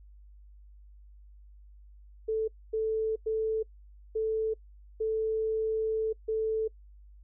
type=tone bursts at uneven times; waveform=sine; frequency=440 Hz; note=A4; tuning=in tune; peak=-26 dBFS; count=6; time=2.28-2.48 / 2.73-3.16 / 3.26-3.63 / 4.15-4.54 / 5-6.13 / 6.28-6.68 s; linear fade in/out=10 ms; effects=noise-tail reverb RT60 0.1 s tail -25 dB re dry + added 50 Hz sine -50 dBFS peak until 7.23 s